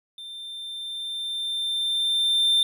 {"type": "tone with level ramp", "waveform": "triangle", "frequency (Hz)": 3579, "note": "A7", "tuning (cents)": 29, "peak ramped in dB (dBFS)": [-35, -15], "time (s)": [0.18, 2.63], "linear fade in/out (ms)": 2, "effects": []}